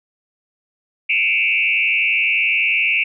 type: tone with frequency modulation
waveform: sine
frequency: 2489 Hz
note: D#7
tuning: in tune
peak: -14 dBFS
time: 1.09-3.04 s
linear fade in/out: 10 ms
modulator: 91.6 Hz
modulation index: 3
effects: none